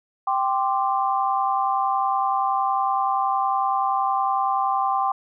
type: chord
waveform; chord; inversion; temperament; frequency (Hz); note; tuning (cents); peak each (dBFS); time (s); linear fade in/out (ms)
sine; G suspended fourth; none; just; 784 / 1045.3 / 1176; G5 / C6 / D6; 0 / -2 / +2; -22 / -24 / -26; 0.27-5.12; 5
effects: none